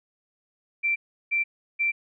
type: tone bursts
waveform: sine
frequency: 2349 Hz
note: D7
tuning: in tune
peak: -21 dBFS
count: 3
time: 0.83-1.92 s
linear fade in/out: 20 ms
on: 130 ms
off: 350 ms
effects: none